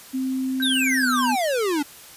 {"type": "tone with pitch glide", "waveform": "sine", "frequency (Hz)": [261.6, 249.6], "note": ["C4", "B3"], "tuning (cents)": [0, 19], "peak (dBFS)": -22, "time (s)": [0.13, 1.36], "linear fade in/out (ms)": 20, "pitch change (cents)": -81, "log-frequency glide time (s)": [1.01, 1.07]}
{"type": "tone with tremolo", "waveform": "sine", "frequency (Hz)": 1568, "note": "G6", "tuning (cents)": 0, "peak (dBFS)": -24, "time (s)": [0.6, 1.32], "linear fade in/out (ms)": 0, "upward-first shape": "triangle", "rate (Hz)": 19, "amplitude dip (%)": 85}
{"type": "exponential sweep", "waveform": "square", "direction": "down", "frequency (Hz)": [3951, 277.2], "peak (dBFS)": -21, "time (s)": [0.62, 1.83], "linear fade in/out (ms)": 10}
{"effects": ["white hiss -44 dBFS RMS until 2.16 s", "resampled to 32000 Hz"]}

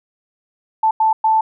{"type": "tone bursts at uneven times", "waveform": "sine", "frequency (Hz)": 880, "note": "A5", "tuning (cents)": 0, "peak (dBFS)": -11, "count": 3, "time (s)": [[0.83, 0.91], [1, 1.13], [1.24, 1.41]], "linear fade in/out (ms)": 5, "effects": []}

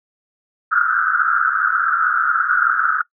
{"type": "band-pass noise", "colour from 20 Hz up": "pink", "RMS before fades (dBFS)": -17, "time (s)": [0.71, 3.02], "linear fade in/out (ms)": 10, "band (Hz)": [1300, 1500], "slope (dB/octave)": 96, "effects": ["noise-tail reverb RT60 0.1 s tail -21 dB re dry"]}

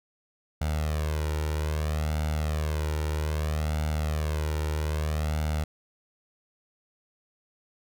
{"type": "tone with flanger", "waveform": "sawtooth", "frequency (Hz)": 76.7, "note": "D#2", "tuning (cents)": -24, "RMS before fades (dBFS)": -28, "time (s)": [0.61, 5.64], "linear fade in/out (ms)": 5, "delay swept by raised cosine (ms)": [1.4, 2.16], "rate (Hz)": 0.62, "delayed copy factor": 0.7, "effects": []}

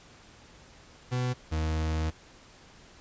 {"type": "tone pair in turn", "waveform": "40% pulse", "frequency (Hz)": [125.2, 78.87], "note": ["B2", "D#2"], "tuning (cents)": [24, 24], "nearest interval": "minor sixth", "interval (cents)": 800, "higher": "first", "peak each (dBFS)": [-26, -26], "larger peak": "neither", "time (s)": [[1.11, 1.34], [1.51, 2.11]], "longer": "second", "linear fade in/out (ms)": 20, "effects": ["pink hiss -54 dBFS RMS until 3 s", "resampled to 16000 Hz"]}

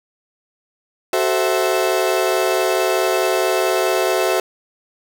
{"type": "chord", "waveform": "35% pulse", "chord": "F# half-diminished seventh", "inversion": "none", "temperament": "equal with one note detuned", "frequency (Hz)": [375.4, 440, 523.3, 659.3], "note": ["F#4", "A4", "C5", "E5"], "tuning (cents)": [25, 0, 0, 0], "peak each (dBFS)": [-18, -22, -21, -19], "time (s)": [1.13, 4.4], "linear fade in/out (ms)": 2, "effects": []}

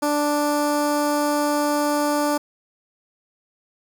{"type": "tone with notch filter", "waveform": "15% pulse", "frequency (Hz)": 293.7, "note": "D4", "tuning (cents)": 0, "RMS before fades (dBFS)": -21, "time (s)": [0.02, 2.38], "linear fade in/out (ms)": 10, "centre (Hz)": 2900, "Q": 1.3, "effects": []}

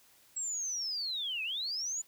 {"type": "linear two-way sweep", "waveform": "sine", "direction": "down then up", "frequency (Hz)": [7740, 2489, 7080], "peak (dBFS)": -33, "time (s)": [0.36, 2.02], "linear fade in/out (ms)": 10, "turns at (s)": 1.43, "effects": ["white hiss -63 dBFS RMS until 2.07 s"]}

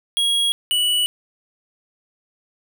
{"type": "tone pair in turn", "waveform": "square", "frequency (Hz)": [3300, 2949], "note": ["G#7", "F#7"], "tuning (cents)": [-12, -6], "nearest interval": "major second", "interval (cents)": 194, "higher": "first", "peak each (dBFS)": -17, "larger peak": "neither", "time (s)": [[0.17, 0.52], [0.71, 1.06]], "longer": "neither", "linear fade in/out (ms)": 0, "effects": []}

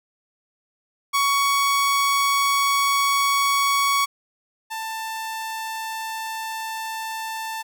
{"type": "tone pair in turn", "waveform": "sawtooth", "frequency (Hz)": [1119, 888.2], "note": ["C#6", "A5"], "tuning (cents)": [16, 16], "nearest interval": "major third", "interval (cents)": 400, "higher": "first", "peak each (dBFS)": [-14, -24], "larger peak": "first", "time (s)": [[1.13, 4.06], [4.7, 7.63]], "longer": "neither", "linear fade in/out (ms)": 20, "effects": []}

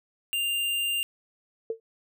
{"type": "tone", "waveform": "square", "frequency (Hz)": 2794, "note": "F7", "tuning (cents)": 0, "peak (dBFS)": -26, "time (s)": [0.33, 1.03], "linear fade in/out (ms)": 0}
{"type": "tone with exponential decay", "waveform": "sine", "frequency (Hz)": 451.5, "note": "A4", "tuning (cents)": 45, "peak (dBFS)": -23, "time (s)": [1.7, 1.8], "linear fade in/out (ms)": 2, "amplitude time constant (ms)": 21}
{"effects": []}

